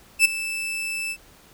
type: tone with ADSR envelope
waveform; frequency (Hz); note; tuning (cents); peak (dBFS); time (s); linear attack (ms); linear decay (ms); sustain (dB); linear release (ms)
40% pulse; 2637; E7; 0; -9; 0.19-1.17; 59; 12; -16; 61
effects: pink hiss -52 dBFS RMS until 1.53 s